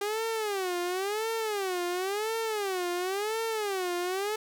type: tone with vibrato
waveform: sawtooth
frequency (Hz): 398.9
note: G4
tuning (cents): +30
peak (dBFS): -25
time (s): 0.01-4.36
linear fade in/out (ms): 5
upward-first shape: sine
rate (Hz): 0.95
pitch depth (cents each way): 220
effects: none